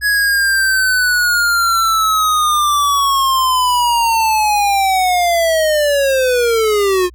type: linear sweep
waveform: square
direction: down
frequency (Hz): 1682 to 352.9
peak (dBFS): -12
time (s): 0.01-7.1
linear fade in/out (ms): 50
effects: added 60 Hz sine -37 dBFS peak until 7.14 s